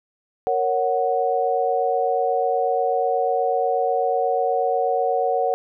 sine chord, F# major, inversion first, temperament equal, 466.2 / 554.4 / 740 Hz, A#4 / C#5 / F#5, 0 / 0 / 0 cents, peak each -23 / -24 / -21 dBFS, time 0.47-5.54 s, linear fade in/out 0 ms, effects none

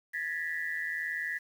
sine tone cluster, 1695 / 1796 / 1958 Hz, G#6 / A6 / B6, +35 / +35 / -15 cents, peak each -37 / -37 / -35 dBFS, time 0.13-1.39 s, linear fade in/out 20 ms, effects 9-bit

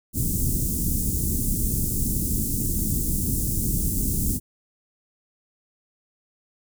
pink band-stop noise, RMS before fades -24 dBFS, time 0.13-4.4 s, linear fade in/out 50 ms, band 280 to 7800 Hz, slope 24 dB/octave, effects none

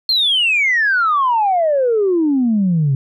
sine exponential sweep, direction down, 4286 to 131.6 Hz, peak -11 dBFS, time 0.09-2.95 s, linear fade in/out 2 ms, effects tanh soft clip ceiling -8 dBFS

